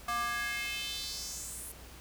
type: tone with high-pass filter sweep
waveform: square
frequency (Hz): 236.7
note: A#3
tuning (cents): +27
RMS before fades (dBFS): -37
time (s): 0.08-1.72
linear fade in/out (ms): 5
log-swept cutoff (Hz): 990 to 11000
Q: 3
effects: added 60 Hz sine -52 dBFS peak until 2 s + pink hiss -52 dBFS RMS until 2 s